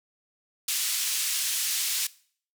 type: band-pass noise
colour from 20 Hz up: white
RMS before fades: -28 dBFS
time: 0.68-2.07 s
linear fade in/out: 5 ms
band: 2600 to 11000 Hz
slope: 12 dB/octave
effects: noise-tail reverb RT60 0.5 s tail -20 dB re dry